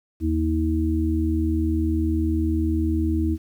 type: harmonic tone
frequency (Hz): 80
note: D#2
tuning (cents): +49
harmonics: 1 / 3 / 4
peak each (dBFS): -22 / -28 / -23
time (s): 0.2-3.38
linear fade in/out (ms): 50
effects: 9-bit